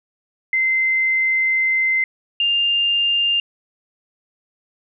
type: tone pair in turn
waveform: sine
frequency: 2072 / 2802 Hz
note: C7 / F7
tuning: -17 / +5 cents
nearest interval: perfect fourth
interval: 522 cents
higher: second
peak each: -15 dBFS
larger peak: neither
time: 0.53-2.04 / 2.4-3.4 s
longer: first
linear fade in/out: 2 ms
effects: none